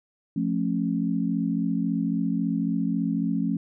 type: chord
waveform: sine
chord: F augmented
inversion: none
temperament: just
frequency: 174.61 / 218.3 / 272.8 Hz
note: F3 / A3 / C#4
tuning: 0 / -13 / -28 cents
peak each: -27 dBFS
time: 0.36-3.57 s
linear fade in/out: 5 ms
effects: none